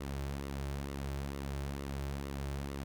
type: tone with flanger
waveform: sawtooth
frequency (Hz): 69.4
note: C#2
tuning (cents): +3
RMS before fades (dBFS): -39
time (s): 0-2.84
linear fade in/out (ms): 10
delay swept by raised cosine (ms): 1.2 to 4.2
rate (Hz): 2.2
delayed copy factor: -0.5
effects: none